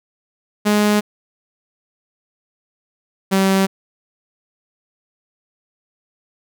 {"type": "tone pair in turn", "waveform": "sawtooth", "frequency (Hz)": [208.7, 192.71], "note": ["G#3", "G3"], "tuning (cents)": [9, -29], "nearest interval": "minor second", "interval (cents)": 138, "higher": "first", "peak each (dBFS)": -9, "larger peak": "neither", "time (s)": [[0.65, 1.01], [3.31, 3.67]], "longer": "neither", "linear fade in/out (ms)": 20, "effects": []}